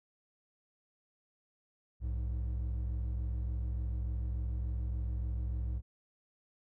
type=tone pair together; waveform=triangle; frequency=61.74 / 105.19 Hz; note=B1 / G#2; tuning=0 / +23 cents; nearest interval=major sixth; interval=923 cents; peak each=-31 / -39 dBFS; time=2-5.82 s; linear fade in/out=50 ms; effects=none